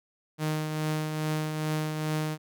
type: tone with tremolo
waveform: sawtooth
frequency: 154.7 Hz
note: D#3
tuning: 10 cents flat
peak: -22 dBFS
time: 0.38-2.38 s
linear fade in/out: 50 ms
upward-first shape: triangle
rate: 2.4 Hz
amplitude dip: 45%
effects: none